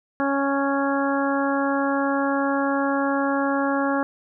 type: harmonic tone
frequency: 277.2 Hz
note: C#4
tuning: in tune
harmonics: 1 / 2 / 3 / 4 / 5 / 6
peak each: -23 / -26 / -28 / -29 / -30 / -31 dBFS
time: 0.2-4.03 s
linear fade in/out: 0 ms
effects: none